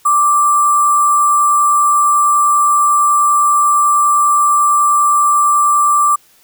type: tone with sample-and-hold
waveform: sine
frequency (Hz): 1174.7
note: D6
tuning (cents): 0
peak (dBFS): -8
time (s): 0.05-6.16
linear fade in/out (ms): 10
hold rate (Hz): 8820
effects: white hiss -50 dBFS RMS until 6.43 s